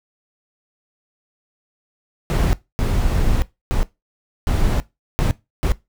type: noise bursts at uneven times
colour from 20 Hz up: brown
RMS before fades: -17 dBFS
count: 6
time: 2.3-2.53 / 2.79-3.42 / 3.71-3.83 / 4.47-4.8 / 5.19-5.31 / 5.63-5.72 s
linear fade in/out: 0 ms
effects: noise-tail reverb RT60 0.2 s tail -18 dB re dry